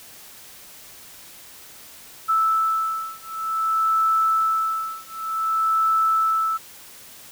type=beating tone pair; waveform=sine; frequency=1315 / 1315.54 Hz; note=E6 / E6; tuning=-5 / -4 cents; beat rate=0.54 Hz; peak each=-22 dBFS; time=2.28-6.58 s; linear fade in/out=20 ms; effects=white hiss -44 dBFS RMS until 7.31 s